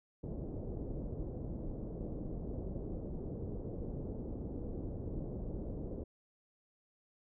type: low-pass noise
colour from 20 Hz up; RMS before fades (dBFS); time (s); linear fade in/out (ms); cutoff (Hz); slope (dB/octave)
pink; -41; 0.23-6.04; 10; 510; 24
effects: none